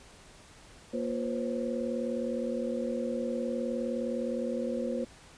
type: tone cluster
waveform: sine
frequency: 236.1 / 353.5 / 499.5 / 539 Hz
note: A#3 / F4 / B4 / C#5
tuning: +22 / +21 / +20 / -49 cents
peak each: -33 / -39 / -35 / -36 dBFS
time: 0.93-5.05 s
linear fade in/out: 10 ms
effects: pink hiss -54 dBFS RMS until 5.37 s + resampled to 22050 Hz